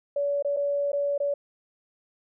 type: tone with dropouts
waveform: sine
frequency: 570 Hz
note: C#5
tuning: 48 cents sharp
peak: -23 dBFS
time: 0.16-1.34 s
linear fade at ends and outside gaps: 5 ms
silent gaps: 0.425-0.447 / 0.565-0.569 / 0.919-0.93 / 1.179-1.201 s
effects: none